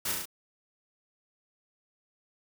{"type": "noise with echo", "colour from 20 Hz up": "white", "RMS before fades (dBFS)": -32, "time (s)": [0.05, 0.12], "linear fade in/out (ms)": 5, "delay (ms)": 34, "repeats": 4, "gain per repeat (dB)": -2, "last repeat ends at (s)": 0.256, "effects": []}